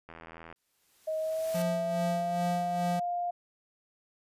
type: click train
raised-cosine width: 0.5 ms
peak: -31 dBFS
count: 37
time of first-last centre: 0.09-0.526 s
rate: 82.5 Hz
type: noise with exponential growth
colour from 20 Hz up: white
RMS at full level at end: -40 dBFS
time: 0.56-1.62 s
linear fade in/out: 0 ms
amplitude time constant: 230 ms
type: tone with pitch glide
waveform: sine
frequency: 630 to 703.1 Hz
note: D#5 to F5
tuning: +21 to +11 cents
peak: -29 dBFS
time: 1.07-3.31 s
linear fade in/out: 10 ms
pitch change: +190 cents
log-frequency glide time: 1.18-2.5 s
type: tone with tremolo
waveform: square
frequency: 175.4 Hz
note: F3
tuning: 8 cents sharp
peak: -30 dBFS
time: 1.54-3 s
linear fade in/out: 10 ms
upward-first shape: sine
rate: 2.4 Hz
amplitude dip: 60%
effects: resampled to 32000 Hz